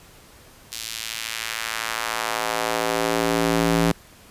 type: tone with high-pass filter sweep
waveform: square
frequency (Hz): 56.4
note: A1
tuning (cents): +44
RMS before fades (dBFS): -24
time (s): 0.72-3.92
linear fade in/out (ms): 0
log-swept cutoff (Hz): 4200 to 170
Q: 1
effects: pink hiss -49 dBFS RMS until 4.3 s + resampled to 32000 Hz